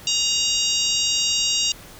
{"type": "harmonic tone", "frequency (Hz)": 941, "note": "A#5", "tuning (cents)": 16, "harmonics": [3, 4, 5, 6, 7, 8], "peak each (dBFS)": [-24, -25, -26, -27, -27, -28], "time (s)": [0.07, 1.72], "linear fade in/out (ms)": 2, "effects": ["pink hiss -43 dBFS RMS until 1.99 s"]}